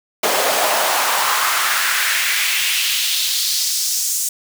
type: noise with high-pass filter sweep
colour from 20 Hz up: pink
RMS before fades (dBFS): -18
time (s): 0.23-4.29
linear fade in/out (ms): 5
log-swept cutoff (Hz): 510 to 7300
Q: 2
effects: none